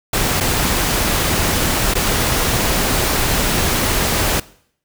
pink noise with dropouts, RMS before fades -17 dBFS, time 0.13-4.4 s, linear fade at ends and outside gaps 5 ms, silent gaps 0.403-0.407 / 1.939-1.952 s, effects noise-tail reverb RT60 0.6 s tail -20 dB re dry

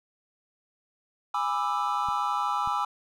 triangle chord, E dominant seventh, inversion first, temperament just, 824.1 / 988.9 / 1186.7 / 1318.5 Hz, G#5 / B5 / D6 / E6, -14 / +2 / +18 / 0 cents, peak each -29 dBFS, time 1.34-2.85 s, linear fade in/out 5 ms
clicks, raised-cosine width 5 ms, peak -31 dBFS, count 2, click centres 2.087 / 2.675 s
effects none

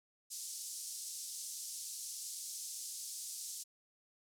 pink band-pass noise, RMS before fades -45 dBFS, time 0.3-3.64 s, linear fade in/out 20 ms, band 5300 to 11000 Hz, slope 24 dB/octave, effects none

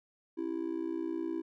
triangle tone with amplitude modulation, 329.6 Hz, E4, in tune, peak -26 dBFS, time 0.37-1.42 s, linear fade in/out 20 ms, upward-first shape sine, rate 59.7 Hz, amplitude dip 95%, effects tanh soft clip ceiling -24 dBFS

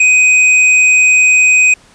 triangle tone with hard clipping, 2505 Hz, D#7, 11 cents sharp, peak -7 dBFS, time 0-1.74 s, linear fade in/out 5 ms, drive 13 dB, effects pink hiss -45 dBFS RMS until 1.94 s + resampled to 22050 Hz

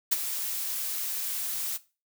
blue noise with ADSR envelope, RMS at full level -21 dBFS, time 0.11-1.78 s, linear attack 14 ms, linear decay 26 ms, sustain -11 dB, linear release 21 ms, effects noise-tail reverb RT60 0.3 s tail -17 dB re dry

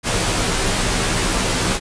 pink noise with comb filter, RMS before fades -19 dBFS, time 0.03-1.8 s, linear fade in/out 50 ms, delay 14 ms, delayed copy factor -0.8, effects resampled to 22050 Hz

